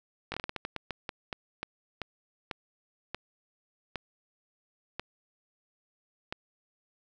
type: slowing click train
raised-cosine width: 0.3 ms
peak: -18 dBFS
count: 19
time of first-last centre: 0.32-6.325 s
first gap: 20 ms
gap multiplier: 1.28
effects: none